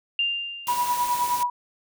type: tone with exponential decay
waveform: sine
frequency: 2794 Hz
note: F7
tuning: in tune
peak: -19 dBFS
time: 0.19-1.21 s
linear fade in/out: 2 ms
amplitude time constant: 220 ms
type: noise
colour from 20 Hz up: white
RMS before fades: -33 dBFS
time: 0.67-1.43 s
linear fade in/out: 0 ms
type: tone with tremolo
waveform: sine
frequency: 975 Hz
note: B5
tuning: 23 cents flat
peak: -19 dBFS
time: 0.68-1.5 s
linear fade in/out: 5 ms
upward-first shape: sine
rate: 9.6 Hz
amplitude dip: 60%
effects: none